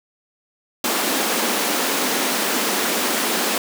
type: high-pass noise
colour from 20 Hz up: pink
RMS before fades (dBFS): -21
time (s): 0.84-3.58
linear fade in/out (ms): 2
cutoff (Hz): 210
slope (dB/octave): 48
effects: none